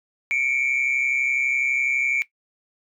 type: tone pair together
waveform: sine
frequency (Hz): 2208 / 2340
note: C#7 / D7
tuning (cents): -7 / -7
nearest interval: minor second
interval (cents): 100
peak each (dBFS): -21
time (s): 0.31-2.22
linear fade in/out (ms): 0
effects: noise-tail reverb RT60 0.1 s tail -18 dB re dry + tanh soft clip ceiling -15 dBFS